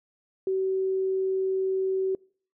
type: tone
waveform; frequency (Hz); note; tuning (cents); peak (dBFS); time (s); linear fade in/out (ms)
sine; 380.5; F#4; +48; -23; 0.47-2.15; 2
effects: noise-tail reverb RT60 0.5 s tail -26 dB re dry